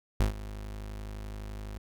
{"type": "tone with ADSR envelope", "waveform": "35% pulse", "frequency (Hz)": 51.8, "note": "G#1", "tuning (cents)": -4, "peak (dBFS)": -19, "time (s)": [0.2, 1.78], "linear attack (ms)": 4, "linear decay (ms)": 120, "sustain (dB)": -17, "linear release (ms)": 3, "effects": []}